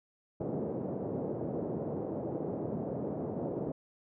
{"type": "band-pass noise", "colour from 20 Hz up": "white", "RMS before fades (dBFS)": -36, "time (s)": [0.4, 3.72], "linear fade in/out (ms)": 5, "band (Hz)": [110, 540], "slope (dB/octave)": 24, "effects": []}